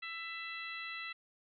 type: harmonic tone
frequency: 665 Hz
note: E5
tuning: 15 cents sharp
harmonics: 2 / 3 / 4 / 5 / 6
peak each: -48 / -44 / -45 / -52 / -50 dBFS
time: 0.02-1.13 s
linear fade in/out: 10 ms
effects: none